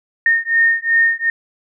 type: beating tone pair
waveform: sine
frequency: 1833 / 1835.7 Hz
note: A#6 / A#6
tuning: -30 / -27 cents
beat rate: 2.7 Hz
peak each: -15 dBFS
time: 0.26-1.3 s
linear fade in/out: 2 ms
effects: none